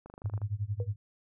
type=click train; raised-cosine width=1 ms; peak=-33 dBFS; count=10; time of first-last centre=0.06-0.417 s; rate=25.2 Hz
type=tone with tremolo; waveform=sine; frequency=103.4 Hz; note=G#2; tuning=7 cents flat; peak=-27 dBFS; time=0.24-0.96 s; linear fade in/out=10 ms; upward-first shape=sine; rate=11 Hz; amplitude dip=95%
type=tone with exponential decay; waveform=sine; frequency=479.9 Hz; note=B4; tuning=50 cents flat; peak=-33 dBFS; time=0.8-0.92 s; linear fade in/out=1 ms; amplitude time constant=24 ms
effects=none